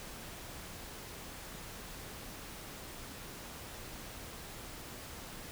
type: silence
effects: pink hiss -47 dBFS RMS until 5.51 s